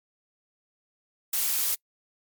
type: noise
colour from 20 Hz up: blue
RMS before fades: -26 dBFS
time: 1.33-1.75 s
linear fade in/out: 5 ms
effects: noise-tail reverb RT60 0.1 s tail -26 dB re dry + MP3 96 kbps